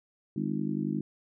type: harmonic tone with a mistuned harmonic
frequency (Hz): 51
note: G#1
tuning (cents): -31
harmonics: 3 / 4 / 5 / 6 / 7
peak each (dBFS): -35 / -32 / -35 / -35 / -40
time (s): 0.36-1.01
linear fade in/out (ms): 5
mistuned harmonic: 7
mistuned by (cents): -61
effects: none